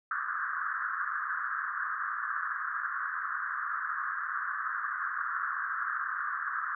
white band-pass noise, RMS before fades -34 dBFS, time 0.11-6.75 s, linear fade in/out 2 ms, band 1100 to 1700 Hz, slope 96 dB/octave, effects none

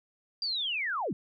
sine linear sweep, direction down, 4800 to 130.81 Hz, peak -29 dBFS, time 0.42-1.13 s, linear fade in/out 2 ms, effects none

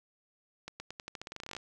accelerating click train, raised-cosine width 0.2 ms, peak -24 dBFS, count 18, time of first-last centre 0.68-1.566 s, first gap 120 ms, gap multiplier 0.88, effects none

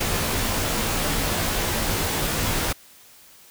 pink noise with comb filter, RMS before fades -24 dBFS, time 0-2.73 s, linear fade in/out 10 ms, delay 16 ms, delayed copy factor -0.6, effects white hiss -50 dBFS RMS until 3.5 s

